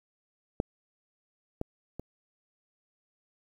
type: clicks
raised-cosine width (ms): 2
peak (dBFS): -13 / -18 / -24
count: 3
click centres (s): 0.601 / 1.614 / 1.996
effects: 9-bit